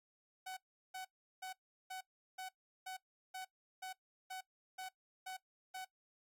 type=tone bursts; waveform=sawtooth; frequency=750 Hz; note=F#5; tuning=23 cents sharp; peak=-40 dBFS; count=12; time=0.46-5.85 s; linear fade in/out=10 ms; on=110 ms; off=370 ms; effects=noise-tail reverb RT60 0.1 s tail -19 dB re dry + AAC 64 kbps